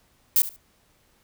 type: noise with echo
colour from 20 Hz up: violet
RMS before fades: -18 dBFS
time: 0.36-0.42 s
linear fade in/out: 0 ms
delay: 71 ms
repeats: 2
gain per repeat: -15 dB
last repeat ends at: 0.562 s
effects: pink hiss -63 dBFS RMS until 1.23 s